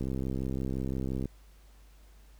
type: click train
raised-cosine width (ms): 3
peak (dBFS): -21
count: 83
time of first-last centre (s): 0.01-1.256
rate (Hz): 65.8
effects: added 50 Hz sine -53 dBFS peak until 2.39 s + pink hiss -64 dBFS RMS until 2.39 s